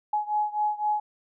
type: beating tone pair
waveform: sine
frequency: 841 / 844.9 Hz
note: G#5 / G#5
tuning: +22 / +30 cents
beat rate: 3.9 Hz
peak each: -26 / -28 dBFS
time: 0.13-1 s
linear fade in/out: 5 ms
effects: none